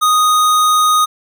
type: tone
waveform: square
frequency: 1243 Hz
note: D#6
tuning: 2 cents flat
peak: -10 dBFS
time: 0.01-1.06 s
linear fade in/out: 20 ms
effects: none